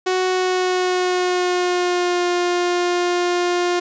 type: tone with pitch glide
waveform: sawtooth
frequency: 370 to 353.5 Hz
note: F#4 to F4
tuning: 0 to +21 cents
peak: -13 dBFS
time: 0.06-3.8 s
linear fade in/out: 10 ms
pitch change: -79 cents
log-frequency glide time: 0.27-2.27 s
effects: resampled to 16000 Hz + 9-bit